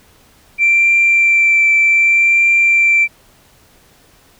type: tone with vibrato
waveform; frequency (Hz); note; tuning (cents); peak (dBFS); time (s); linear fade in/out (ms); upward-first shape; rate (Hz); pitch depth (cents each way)
sine; 2349; D7; 0; -7; 0.58-3.08; 50; triangle; 0.65; 13
effects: tanh soft clip ceiling -4 dBFS + pink hiss -49 dBFS RMS until 4.39 s